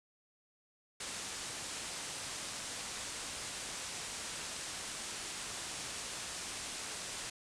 white low-pass noise, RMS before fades -43 dBFS, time 1-7.3 s, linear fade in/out 5 ms, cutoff 9400 Hz, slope 48 dB/octave, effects none

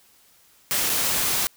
white noise with dropouts, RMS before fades -23 dBFS, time 0.71-1.47 s, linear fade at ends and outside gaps 0 ms, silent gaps 0.894-0.898 s, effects white hiss -57 dBFS RMS until 1.56 s

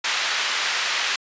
pink band-pass noise, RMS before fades -24 dBFS, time 0.04-1.16 s, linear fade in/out 5 ms, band 1500 to 4900 Hz, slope 12 dB/octave, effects resampled to 16000 Hz

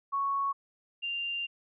sine tone pair in turn, 1108.7 / 2788 Hz, C#6 / F7, 0 / -4 cents, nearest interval octave + major third, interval 1596 cents, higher second, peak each -27 / -31 dBFS, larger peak first, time 0.12-0.53 / 1.02-1.47 s, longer second, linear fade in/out 20 ms, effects none

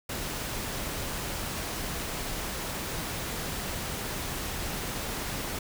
pink noise, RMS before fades -34 dBFS, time 0.09-5.59 s, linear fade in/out 5 ms, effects none

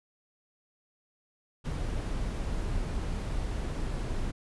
brown noise, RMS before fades -32 dBFS, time 1.64-4.32 s, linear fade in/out 20 ms, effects resampled to 24000 Hz

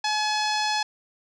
sawtooth tone with low-pass filter, 851 Hz, G#5, 42 cents sharp, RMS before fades -25 dBFS, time 0.04-0.83 s, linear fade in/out 5 ms, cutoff 5100 Hz, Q 3, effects none

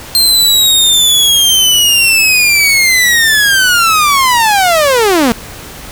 sawtooth linear sweep, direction down, 4186 to 220 Hz, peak -3 dBFS, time 0.15-5.32 s, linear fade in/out 0 ms, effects pink hiss -29 dBFS RMS until 5.91 s

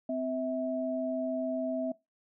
sine tone pair together, 257.6 / 649.1 Hz, C4 / E5, -27 / -27 cents, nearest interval octave + major third, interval 1600 cents, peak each -33 / -32 dBFS, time 0.09-1.92 s, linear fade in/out 5 ms, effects noise-tail reverb RT60 0.2 s tail -20 dB re dry

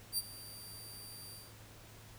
15% pulse tone with ADSR envelope, 4699 Hz, D8, in tune, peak -24 dBFS, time 0.12-1.55 s, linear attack 59 ms, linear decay 34 ms, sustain -18 dB, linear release 220 ms, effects added 108 Hz sine -57 dBFS peak until 2.18 s + pink hiss -57 dBFS RMS until 2.18 s

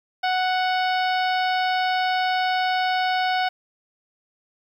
harmonic tone, 740 Hz, F#5, in tune, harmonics 1 / 2 / 3 / 4 / 5 / 6 / 7, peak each -21 / -27 / -31 / -33 / -35 / -37 / -38 dBFS, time 0.23-3.49 s, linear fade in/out 10 ms, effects 9-bit

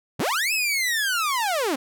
sawtooth linear two-way sweep, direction up then down, 73.42 to 2637 to 242.5 Hz, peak -18 dBFS, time 0.19-1.76 s, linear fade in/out 10 ms, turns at 0.53 s, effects none

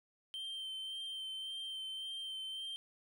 triangle tone with vibrato, 3125 Hz, G7, 6 cents flat, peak -39 dBFS, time 0.34-2.76 s, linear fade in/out 0 ms, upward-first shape sine, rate 1.8 Hz, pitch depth 19 cents each way, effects none

